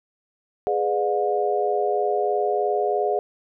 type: chord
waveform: sine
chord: G# diminished seventh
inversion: none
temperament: just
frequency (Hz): 415.3 / 498.4 / 598 / 717.6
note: G#4 / B4 / D5 / F5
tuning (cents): 0 / +16 / +31 / +47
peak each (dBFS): -23 / -29 / -27 / -24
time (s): 0.67-3.19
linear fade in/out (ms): 0
effects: none